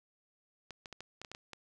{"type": "clicks", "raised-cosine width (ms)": 0.2, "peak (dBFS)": -28, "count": 9, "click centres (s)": [0.707, 0.858, 0.927, 1.006, 1.216, 1.248, 1.316, 1.349, 1.533], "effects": []}